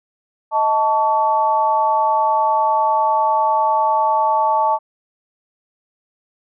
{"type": "tone with amplitude modulation", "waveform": "sine", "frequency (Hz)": 880, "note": "A5", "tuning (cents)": 0, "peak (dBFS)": -9, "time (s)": [0.51, 4.79], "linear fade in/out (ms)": 50, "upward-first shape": "sine", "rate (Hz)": 250, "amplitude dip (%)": 95, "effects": []}